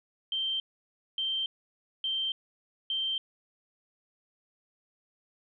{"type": "tone bursts", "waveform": "sine", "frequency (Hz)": 3136, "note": "G7", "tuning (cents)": 0, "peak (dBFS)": -28, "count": 4, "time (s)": [0.32, 3.18], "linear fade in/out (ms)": 2, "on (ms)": 280, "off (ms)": 580, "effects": []}